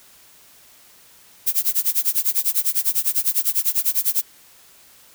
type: noise with tremolo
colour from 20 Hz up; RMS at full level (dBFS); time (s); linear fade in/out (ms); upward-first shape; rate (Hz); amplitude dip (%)
violet; -17; 1.46-4.22; 20; sine; 10; 95
effects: white hiss -50 dBFS RMS until 5.14 s